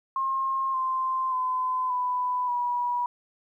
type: tone with pitch steps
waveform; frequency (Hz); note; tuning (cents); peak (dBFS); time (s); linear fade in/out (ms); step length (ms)
sine; 1069 / 1044 / 1019.5 / 995.7 / 972.4; C6 / C6 / C6 / B5 / B5; +37 / -4 / -45 / +14 / -27; -24; 0.16-3.06; 2; 580
effects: 11-bit